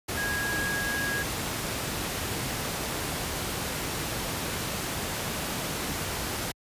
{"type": "tone in noise", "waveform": "sine", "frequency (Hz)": 1646, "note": "G#6", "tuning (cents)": -16, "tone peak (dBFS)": -29, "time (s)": [0.17, 1.23], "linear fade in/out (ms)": 10, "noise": "pink", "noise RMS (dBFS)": -31, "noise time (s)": [0.08, 6.52], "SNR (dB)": -1, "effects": ["high-pass 60 Hz 12 dB/octave", "resampled to 32000 Hz"]}